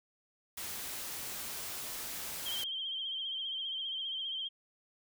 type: noise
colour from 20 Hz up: white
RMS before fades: -41 dBFS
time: 0.57-2.64 s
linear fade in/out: 5 ms
type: tone with vibrato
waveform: sine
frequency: 3162 Hz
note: G7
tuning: 14 cents sharp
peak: -35 dBFS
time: 2.45-4.49 s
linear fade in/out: 20 ms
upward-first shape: sine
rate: 15 Hz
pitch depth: 53 cents each way
effects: none